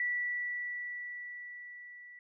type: tone with level ramp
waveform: sine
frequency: 1956 Hz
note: B6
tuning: 17 cents flat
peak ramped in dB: -29 to -49 dBFS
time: 0-2.19 s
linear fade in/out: 2 ms
effects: none